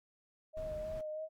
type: tone with vibrato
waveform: sine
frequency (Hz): 622.3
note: D#5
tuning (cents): 0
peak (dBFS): -38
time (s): 0.53-1.29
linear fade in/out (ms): 50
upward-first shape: sine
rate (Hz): 3.1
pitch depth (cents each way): 26
type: noise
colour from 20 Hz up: brown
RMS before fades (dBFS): -47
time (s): 0.57-1.01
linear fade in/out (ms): 2
effects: AAC 64 kbps